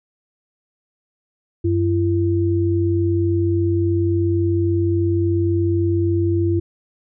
sine tone pair together, 95.02 / 338.6 Hz, F#2 / E4, +47 / +46 cents, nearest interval octave + minor seventh, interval 2199 cents, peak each -18 dBFS, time 1.64-6.6 s, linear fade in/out 10 ms, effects none

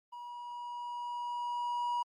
triangle tone with level ramp, 964 Hz, B5, 42 cents flat, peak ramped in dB -41 to -28 dBFS, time 0.12-2.03 s, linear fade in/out 10 ms, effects Opus 32 kbps

